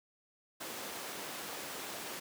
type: high-pass noise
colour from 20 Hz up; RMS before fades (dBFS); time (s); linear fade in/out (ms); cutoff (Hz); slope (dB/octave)
pink; -43; 0.6-2.2; 10; 300; 12
effects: none